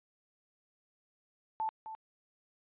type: tone with echo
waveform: sine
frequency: 880 Hz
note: A5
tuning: in tune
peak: -31 dBFS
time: 1.6-1.69 s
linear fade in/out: 0 ms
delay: 260 ms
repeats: 1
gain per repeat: -10 dB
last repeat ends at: 1.95 s
effects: resampled to 8000 Hz